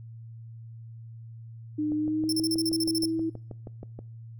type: tone with pitch glide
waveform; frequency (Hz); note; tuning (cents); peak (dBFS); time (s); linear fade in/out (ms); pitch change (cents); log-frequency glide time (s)
sine; 302.7 to 324.4; D#4 to E4; -48 to -28; -25; 1.78-3.3; 10; +120; 1.94-2.52
type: click train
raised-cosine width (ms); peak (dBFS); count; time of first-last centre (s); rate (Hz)
2; -26; 14; 1.92-3.99; 6.28
type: tone bursts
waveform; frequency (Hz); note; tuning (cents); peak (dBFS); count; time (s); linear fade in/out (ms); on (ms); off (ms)
sawtooth; 5340; E8; +22; -24; 11; 2.29-3.056; 2; 36; 37
effects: noise-tail reverb RT60 0.6 s tail -23 dB re dry + added 114 Hz sine -41 dBFS peak until 4.39 s